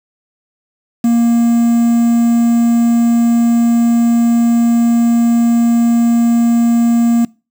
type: tone with quantisation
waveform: triangle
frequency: 234 Hz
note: A#3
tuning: 7 cents sharp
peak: -6 dBFS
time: 1.04-7.25 s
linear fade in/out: 5 ms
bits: 5
effects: noise-tail reverb RT60 0.3 s tail -23 dB re dry